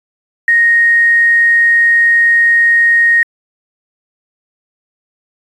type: tone with quantisation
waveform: sine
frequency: 1864.7 Hz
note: A#6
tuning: in tune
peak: -6 dBFS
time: 0.48-3.23 s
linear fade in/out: 2 ms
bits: 6
effects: resampled to 24000 Hz